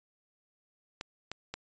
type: clicks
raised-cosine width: 0.2 ms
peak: -20 dBFS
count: 3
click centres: 1.011 / 1.316 / 1.54 s
effects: resampled to 16000 Hz